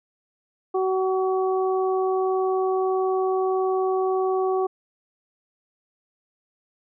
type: harmonic tone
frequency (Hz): 376.8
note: F#4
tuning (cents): +32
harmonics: 1 / 2 / 3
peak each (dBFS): -21 / -27 / -31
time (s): 0.74-4.67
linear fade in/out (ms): 10
effects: none